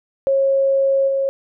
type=tone with level steps; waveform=sine; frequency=544 Hz; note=C#5; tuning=33 cents flat; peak=-13 / -16 dBFS; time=0.27-1.29 s; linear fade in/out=0 ms; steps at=1.07 s; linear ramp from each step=20 ms; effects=none